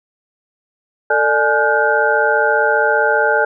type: tone cluster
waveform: sine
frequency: 446 / 594 / 844 / 1431 / 1546 Hz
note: A4 / D5 / G#5 / F6 / G6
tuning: +23 / +20 / +28 / +42 / -24 cents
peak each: -18 dBFS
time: 1.1-3.45 s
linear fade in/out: 5 ms
effects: none